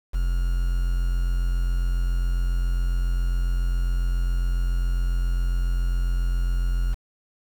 triangle tone with quantisation, 43.65 Hz, F1, in tune, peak -18 dBFS, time 0.13-6.95 s, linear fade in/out 20 ms, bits 7, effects none

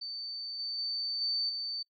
sine tone with level steps, 4558 Hz, C#8, 47 cents sharp, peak -37 / -34 / -32 / -29 / -34 dBFS, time 0.01-1.83 s, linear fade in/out 10 ms, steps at 0.59 / 0.78 / 1.21 / 1.49 s, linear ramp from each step 5 ms, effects noise-tail reverb RT60 0.1 s tail -24 dB re dry

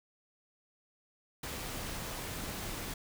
pink noise, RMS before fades -40 dBFS, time 1.43-2.94 s, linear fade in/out 5 ms, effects none

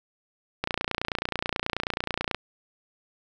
click train, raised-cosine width 0.3 ms, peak -10 dBFS, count 51, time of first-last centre 0.64-2.346 s, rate 29.3 Hz, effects none

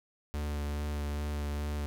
45% pulse tone with vibrato, 73.5 Hz, D2, 2 cents sharp, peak -32 dBFS, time 0.34-1.86 s, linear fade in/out 0 ms, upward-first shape sine, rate 2.4 Hz, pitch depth 15 cents each way, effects none

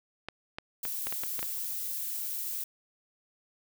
clicks, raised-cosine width 0.3 ms, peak -20 dBFS, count 8, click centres 0.286 / 0.585 / 0.852 / 1.07 / 1.125 / 1.236 / 1.392 / 1.429 s
violet noise, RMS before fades -35 dBFS, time 0.83-2.64 s, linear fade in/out 5 ms
effects none

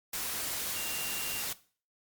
sine tone in noise, 2775 Hz, F7, 12 cents flat, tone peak -39 dBFS, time 0.76-1.42 s, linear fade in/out 5 ms, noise white, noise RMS -35 dBFS, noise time 0.13-1.53 s, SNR -7 dB, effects noise-tail reverb RT60 0.4 s tail -17 dB re dry + MP3 96 kbps

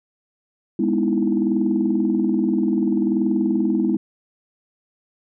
sine chord, E major seventh, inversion first, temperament just, 206 / 247.2 / 309 / 329.6 Hz, G#3 / B3 / D#4 / E4, -14 / +2 / -12 / 0 cents, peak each -21 / -22 / -24 / -21 dBFS, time 0.79-3.97 s, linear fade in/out 5 ms, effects tanh soft clip ceiling -8 dBFS

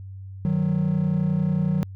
triangle tone pair together, 153.84 / 185 Hz, D#3 / F#3, -19 / 0 cents, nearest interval minor third, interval 319 cents, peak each -20 dBFS, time 0.45-1.83 s, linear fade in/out 0 ms, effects tanh soft clip ceiling -12 dBFS + added 96 Hz sine -35 dBFS peak until 1.95 s

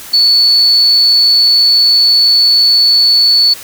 sine tone, 4443 Hz, C#8, 3 cents sharp, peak -5 dBFS, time 0.13-3.54 s, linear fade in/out 10 ms, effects white hiss -30 dBFS RMS until 3.63 s

